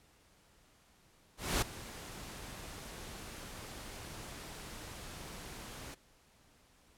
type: noise with ADSR envelope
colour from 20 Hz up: pink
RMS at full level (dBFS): -30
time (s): 1.37-5.95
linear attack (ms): 250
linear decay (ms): 6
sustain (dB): -17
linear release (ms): 15
effects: pink hiss -66 dBFS RMS until 6.97 s + low-pass 12000 Hz 12 dB/octave